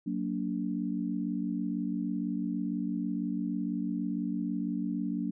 sine chord, Gb augmented, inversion none, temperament just, 185 / 231.2 / 289.1 Hz, Gb3 / Bb3 / D4, 0 / -14 / -27 cents, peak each -34 dBFS, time 0.06-5.31 s, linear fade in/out 10 ms, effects none

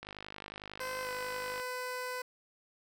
click train, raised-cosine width 0.3 ms, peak -27 dBFS, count 81, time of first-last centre 0.03-1.599 s, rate 51 Hz
15% pulse tone with pitch glide, 514 to 502.8 Hz, C5 to B4, -31 to +31 cents, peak -30 dBFS, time 0.8-2.22 s, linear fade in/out 5 ms, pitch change -38 cents, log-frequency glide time 1.03-1.08 s
effects none

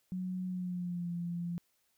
sine tone with pitch glide, 183.8 to 172.48 Hz, F#3 to F3, -11 to -21 cents, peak -34 dBFS, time 0.12-1.58 s, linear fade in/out 0 ms, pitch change -110 cents, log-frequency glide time 0.47-1.11 s, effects white hiss -75 dBFS RMS until 1.97 s

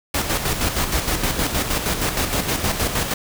pink noise with tremolo, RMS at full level -20 dBFS, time 0.14-3.14 s, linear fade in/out 5 ms, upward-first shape square, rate 6.4 Hz, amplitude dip 50%, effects none

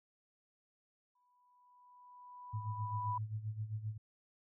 sine tone with exponential growth, 987.8 Hz, B5, in tune, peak -34 dBFS, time 1.15-3.18 s, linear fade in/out 5 ms, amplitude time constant 440 ms
sine tone with tremolo, 108 Hz, A2, 32 cents flat, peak -35 dBFS, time 2.53-3.98 s, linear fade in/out 10 ms, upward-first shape sine, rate 7.6 Hz, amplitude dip 75%
effects none

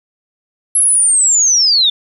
sine linear sweep, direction down, 11120 to 3501 Hz, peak -8 dBFS, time 0.75-1.9 s, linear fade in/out 5 ms, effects 8-bit

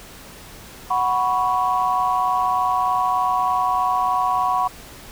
sine chord, F# suspended fourth, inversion none, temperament just, 740 / 986.7 / 1110 Hz, F#5 / B5 / C#6, 0 / -2 / +2 cents, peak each -21 dBFS, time 0.9-4.68 s, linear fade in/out 10 ms, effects tanh soft clip ceiling -8 dBFS + pink hiss -41 dBFS RMS until 5.11 s

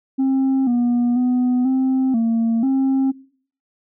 sine tone with pitch steps, 266.7 / 241.3 / 249.3 / 262 / 228.4 / 267.4 Hz, C4 / B3 / B3 / C4 / A#3 / C4, +33 / -40 / +16 / +2 / -35 / +38 cents, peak -12 dBFS, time 0.18-3.12 s, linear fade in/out 20 ms, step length 490 ms, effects noise-tail reverb RT60 0.5 s tail -21 dB re dry + tanh soft clip ceiling -14 dBFS

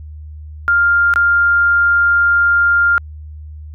sine tone with dropouts, 1400 Hz, F6, 4 cents sharp, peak -9 dBFS, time 0.68-2.98 s, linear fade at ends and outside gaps 0 ms, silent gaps 1.138-1.159 s, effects added 76 Hz sine -29 dBFS peak until 3.74 s

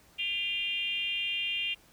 sine tone with frequency modulation, 2794 Hz, F7, in tune, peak -29 dBFS, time 0.18-1.75 s, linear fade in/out 20 ms, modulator 381 Hz, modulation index 1, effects pink hiss -60 dBFS RMS until 1.92 s

